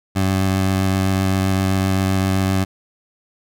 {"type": "tone with vibrato", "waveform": "20% pulse", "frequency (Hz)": 95.3, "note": "G2", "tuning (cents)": -48, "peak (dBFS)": -11, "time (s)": [0.15, 2.65], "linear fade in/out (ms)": 20, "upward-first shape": "square", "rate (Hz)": 7.7, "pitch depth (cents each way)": 9, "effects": []}